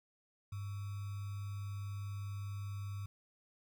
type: tone with sample-and-hold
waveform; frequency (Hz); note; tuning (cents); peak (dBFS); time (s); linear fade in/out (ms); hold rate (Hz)
sine; 100.1; G2; +37; -39; 0.52-3.06; 5; 1225
effects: none